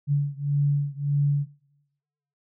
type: beating tone pair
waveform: sine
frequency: 142.6 / 144.3 Hz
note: C#3 / D3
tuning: +49 / -30 cents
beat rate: 1.7 Hz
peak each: -23 / -24 dBFS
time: 0.07-1.47 s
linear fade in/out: 50 ms
effects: noise-tail reverb RT60 1.0 s tail -23 dB re dry